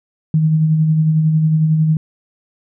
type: tone with tremolo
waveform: sine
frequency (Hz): 157.1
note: D#3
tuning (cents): +17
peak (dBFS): -9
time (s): 0.34-1.97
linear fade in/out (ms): 2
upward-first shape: sine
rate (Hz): 11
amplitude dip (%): 35
effects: none